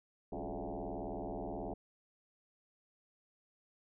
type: tone with frequency modulation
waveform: sine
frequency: 188.6 Hz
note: F#3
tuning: 33 cents sharp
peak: -38 dBFS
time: 0.32-1.74 s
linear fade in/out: 5 ms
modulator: 78.7 Hz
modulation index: 7.7
effects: none